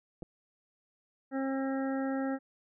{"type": "clicks", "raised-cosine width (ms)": 2, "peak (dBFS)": -30, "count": 2, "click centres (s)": [0.223, 0.229]}
{"type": "harmonic tone", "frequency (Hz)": 268.5, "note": "C4", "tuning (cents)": 45, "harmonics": [1, 2, 3, 5, 6, 7], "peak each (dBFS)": [-31, -37, -41, -45, -47, -48], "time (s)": [1.31, 2.39], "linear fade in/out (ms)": 50}
{"effects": []}